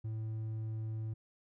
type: tone with hard clipping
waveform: sine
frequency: 110.2 Hz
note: A2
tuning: 3 cents sharp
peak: -37 dBFS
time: 0.04-1.14 s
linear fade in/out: 10 ms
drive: 3 dB
effects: none